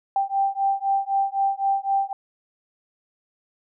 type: beating tone pair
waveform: sine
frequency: 784 / 787.9 Hz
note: G5 / G5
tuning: 0 / +9 cents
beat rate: 3.9 Hz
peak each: -23 dBFS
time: 0.16-2.13 s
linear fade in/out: 2 ms
effects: none